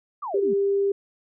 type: exponential sweep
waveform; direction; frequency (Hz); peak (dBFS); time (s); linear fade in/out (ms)
sine; down; 1254 to 185; -28; 0.22-0.54; 10
type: tone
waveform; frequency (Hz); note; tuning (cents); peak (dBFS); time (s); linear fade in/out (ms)
sine; 397.6; G4; +25; -19; 0.34-0.92; 5
effects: none